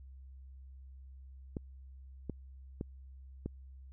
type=clicks; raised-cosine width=3 ms; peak=-24 dBFS; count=4; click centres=1.568 / 2.297 / 2.811 / 3.46 s; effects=added 66 Hz sine -49 dBFS peak until 3.92 s